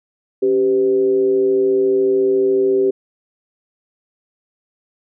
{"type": "tone with frequency modulation", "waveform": "sine", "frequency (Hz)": 390, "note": "G4", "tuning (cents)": -9, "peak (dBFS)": -12, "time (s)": [0.42, 2.91], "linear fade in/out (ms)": 10, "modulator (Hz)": 114, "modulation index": 0.49, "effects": []}